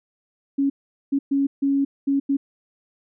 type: tone bursts at uneven times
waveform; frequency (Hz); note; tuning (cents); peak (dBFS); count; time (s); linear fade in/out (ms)
sine; 277.2; C#4; 0; -17; 6; 0.58-0.7 / 1.12-1.19 / 1.31-1.47 / 1.62-1.85 / 2.07-2.2 / 2.29-2.37; 10
effects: none